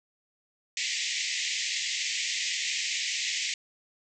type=band-pass noise; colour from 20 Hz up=pink; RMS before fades=-31 dBFS; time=0.77-3.54 s; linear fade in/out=2 ms; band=1900 to 7600 Hz; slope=96 dB/octave; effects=none